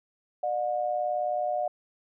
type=tone pair together; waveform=sine; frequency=602.1 / 721 Hz; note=D5 / F#5; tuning=+43 / -45 cents; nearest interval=minor third; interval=312 cents; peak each=-29 / -28 dBFS; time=0.43-1.68 s; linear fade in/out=5 ms; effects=none